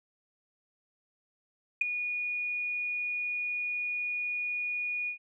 sine tone with ADSR envelope, 2452 Hz, D#7, 26 cents flat, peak -19 dBFS, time 1.81-5.18 s, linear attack 6 ms, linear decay 10 ms, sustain -11 dB, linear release 98 ms, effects tanh soft clip ceiling -15 dBFS

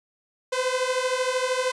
sawtooth beating tone pair, 504 / 517 Hz, B4 / C5, +35 / -21 cents, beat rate 13 Hz, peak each -22 dBFS, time 0.52-1.72 s, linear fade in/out 10 ms, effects resampled to 22050 Hz

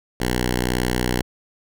5% pulse tone with notch filter, 61.6 Hz, B1, 4 cents flat, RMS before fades -22 dBFS, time 0.2-1.22 s, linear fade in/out 5 ms, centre 620 Hz, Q 1.7, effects none

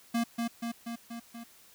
square tone with echo, 233.1 Hz, A#3, in tune, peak -27 dBFS, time 0.14-0.24 s, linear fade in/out 10 ms, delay 240 ms, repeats 5, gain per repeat -3 dB, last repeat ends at 1.44 s, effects white hiss -58 dBFS RMS until 1.74 s

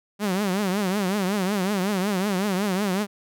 sawtooth tone with vibrato, 195.4 Hz, G3, 5 cents flat, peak -18 dBFS, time 0.19-3.07 s, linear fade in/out 50 ms, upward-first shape triangle, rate 5.4 Hz, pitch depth 170 cents each way, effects none

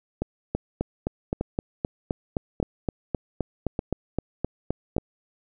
two click trains, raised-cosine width 2 ms, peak -12 / -11 dBFS, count 5 / 18, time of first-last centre 0.22-4.982 / 0.55-4.966 s, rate 0.84 / 3.85 Hz, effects none

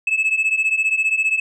sine beating tone pair, 2591 / 2606 Hz, E7 / E7, -30 / -20 cents, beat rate 15 Hz, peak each -18 / -16 dBFS, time 0.07-1.4 s, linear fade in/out 5 ms, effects tanh soft clip ceiling -13 dBFS

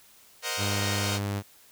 5% pulse chord, C half-diminished seventh, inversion third, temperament equal, 466.2 / 523.3 / 622.3 / 740 Hz, Bb4 / C5 / Eb5 / Gb5, 0 / 0 / 0 / 0 cents, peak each -23 dBFS, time 0.42-1.2 s, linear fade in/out 50 ms
sawtooth tone, 100.6 Hz, G2, 45 cents sharp, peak -24 dBFS, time 0.57-1.43 s, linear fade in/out 50 ms
effects white hiss -56 dBFS RMS until 1.71 s

